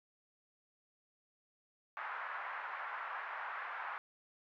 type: band-pass noise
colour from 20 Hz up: pink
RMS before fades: -43 dBFS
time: 1.97-3.98 s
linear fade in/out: 0 ms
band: 910 to 1800 Hz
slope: 24 dB/octave
effects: none